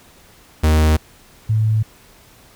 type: tone pair in turn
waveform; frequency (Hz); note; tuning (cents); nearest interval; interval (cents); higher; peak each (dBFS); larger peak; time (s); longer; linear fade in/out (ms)
45% pulse / sine; 77.78 / 109.24; D#2 / A2; 0 / -12; tritone; 588; second; -11 / -13; first; 0.63-0.97 / 1.49-1.83; neither; 10
effects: pink hiss -48 dBFS RMS until 2.55 s